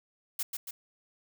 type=noise with echo; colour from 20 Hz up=blue; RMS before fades=-32 dBFS; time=0.39-0.43 s; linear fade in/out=5 ms; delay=140 ms; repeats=2; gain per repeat=-4 dB; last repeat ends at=0.71 s; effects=none